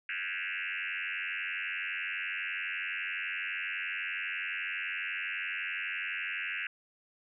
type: tone with frequency modulation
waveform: sine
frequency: 2143 Hz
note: C7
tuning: 41 cents sharp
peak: -33 dBFS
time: 0.09-6.67 s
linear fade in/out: 2 ms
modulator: 91.9 Hz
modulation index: 7
effects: none